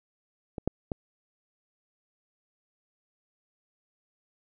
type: clicks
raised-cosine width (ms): 2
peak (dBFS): -21 / -12 / -17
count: 3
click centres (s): 0.582 / 0.676 / 0.918
effects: none